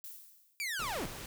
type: noise with exponential decay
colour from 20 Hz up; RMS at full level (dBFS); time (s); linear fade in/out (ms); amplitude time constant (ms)
violet; -44; 0.04-0.78; 0; 160
type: linear sweep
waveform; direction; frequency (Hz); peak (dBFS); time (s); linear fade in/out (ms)
sawtooth; down; 2397 to 121.9; -31; 0.6-1.06; 0
type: noise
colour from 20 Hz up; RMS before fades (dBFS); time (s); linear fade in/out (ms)
pink; -44; 0.79-1.26; 2
effects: none